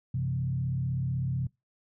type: tone with frequency modulation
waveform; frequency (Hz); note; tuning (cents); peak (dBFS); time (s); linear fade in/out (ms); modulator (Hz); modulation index
sine; 130; C3; -11; -27; 0.14-1.47; 5; 36; 0.77
effects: noise-tail reverb RT60 0.2 s tail -23 dB re dry